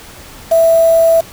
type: tone with quantisation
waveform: sine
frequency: 659.3 Hz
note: E5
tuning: in tune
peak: -6 dBFS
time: 0.51-1.21 s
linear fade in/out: 10 ms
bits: 4
effects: pink hiss -35 dBFS RMS until 1.32 s